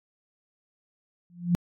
sine tone with exponential growth, 174.61 Hz, F3, in tune, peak -16 dBFS, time 1.3-1.55 s, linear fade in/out 0 ms, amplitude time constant 54 ms, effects AAC 64 kbps

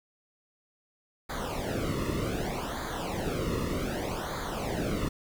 brown noise with flanger, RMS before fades -32 dBFS, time 1.29-5.09 s, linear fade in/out 10 ms, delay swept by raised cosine 0.36 to 1.3 ms, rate 0.65 Hz, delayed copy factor -0.85, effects none

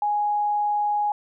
sine tone, 830.6 Hz, G#5, in tune, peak -20 dBFS, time 0.02-1.12 s, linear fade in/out 2 ms, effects none

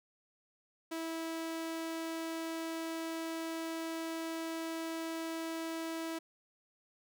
sawtooth tone, 326.6 Hz, E4, 16 cents flat, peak -33 dBFS, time 0.91-6.19 s, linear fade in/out 10 ms, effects none

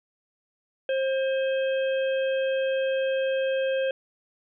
harmonic tone with a mistuned harmonic, 532 Hz, C5, 29 cents sharp, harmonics 1 / 3 / 5 / 6, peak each -23 / -35 / -38 / -40 dBFS, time 0.89-3.91 s, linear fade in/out 2 ms, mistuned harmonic 5, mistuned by -62 cents, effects none

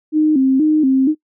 sine tone with vibrato, 285.6 Hz, D4, 48 cents flat, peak -10 dBFS, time 0.12-1.15 s, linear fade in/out 50 ms, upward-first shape square, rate 2.1 Hz, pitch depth 130 cents each way, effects noise-tail reverb RT60 0.1 s tail -23 dB re dry

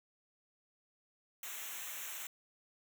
white noise with comb filter, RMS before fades -44 dBFS, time 1.43-2.27 s, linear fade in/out 2 ms, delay 0.21 ms, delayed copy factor -1, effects none

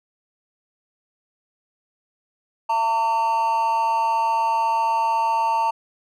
triangle tone with amplitude modulation, 907 Hz, A#5, 48 cents flat, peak -13 dBFS, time 2.69-5.71 s, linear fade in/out 10 ms, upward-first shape sine, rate 236 Hz, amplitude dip 65%, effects none

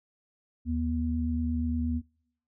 sine tone pair together, 77.7 / 241.6 Hz, D#2 / B3, -2 / -38 cents, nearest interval octave + minor sixth, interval 1964 cents, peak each -29 / -29 dBFS, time 0.65-2.02 s, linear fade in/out 50 ms, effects noise-tail reverb RT60 0.7 s tail -25 dB re dry

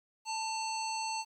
harmonic tone with a mistuned harmonic, 885 Hz, A5, 10 cents sharp, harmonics 1 / 3 / 5 / 7 / 9, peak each -35 / -42 / -41 / -44 / -46 dBFS, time 0.25-1.25 s, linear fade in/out 50 ms, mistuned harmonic 3, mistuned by +29 cents, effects 11-bit

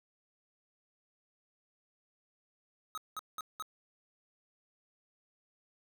square tone bursts, 1271 Hz, D#6, 36 cents sharp, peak -38 dBFS, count 4, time 2.95-3.624 s, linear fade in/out 0 ms, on 26 ms, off 190 ms, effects none

